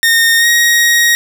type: tone with pitch glide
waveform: sawtooth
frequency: 1838 to 1883.1 Hz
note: A#6 to A#6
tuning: -25 to +17 cents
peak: -4 dBFS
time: 0.03-1.15 s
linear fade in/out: 0 ms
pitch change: +42 cents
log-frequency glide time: 0.38-0.47 s
effects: none